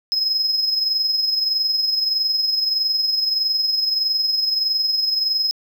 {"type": "tone with amplitude modulation", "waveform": "triangle", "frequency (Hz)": 5120, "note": "D#8", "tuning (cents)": 49, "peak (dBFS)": -13, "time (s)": [0.12, 5.51], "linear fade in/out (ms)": 0, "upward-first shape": "sine", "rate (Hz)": 21.6, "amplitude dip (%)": 55, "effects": ["tanh soft clip ceiling -11 dBFS", "9-bit"]}